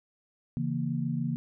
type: chord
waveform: sine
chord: A# diminished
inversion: first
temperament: equal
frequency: 138.59 / 164.81 / 233.1 Hz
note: C#3 / E3 / A#3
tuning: 0 / 0 / 0 cents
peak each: -32 dBFS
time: 0.57-1.36 s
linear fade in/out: 0 ms
effects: none